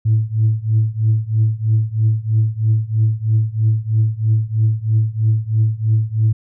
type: tone with tremolo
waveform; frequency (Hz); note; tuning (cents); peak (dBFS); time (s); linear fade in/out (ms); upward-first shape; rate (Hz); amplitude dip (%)
sine; 110; A2; 0; -8; 0.05-6.33; 10; triangle; 3.1; 95
effects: tanh soft clip ceiling -7 dBFS